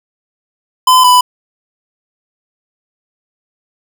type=tone pair in turn; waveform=square; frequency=1018 / 995.3 Hz; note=C6 / B5; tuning=-48 / +13 cents; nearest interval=unison; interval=39 cents; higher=first; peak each=-5 dBFS; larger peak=neither; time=0.87-1.04 / 1.04-1.21 s; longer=neither; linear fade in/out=5 ms; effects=none